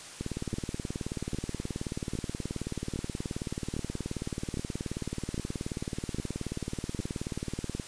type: two click trains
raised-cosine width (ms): 3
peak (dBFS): -20 / -20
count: 142 / 10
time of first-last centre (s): 0.21-7.75 / 0.54-7.798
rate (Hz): 18.7 / 1.24
effects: white hiss -45 dBFS RMS until 7.87 s + resampled to 22050 Hz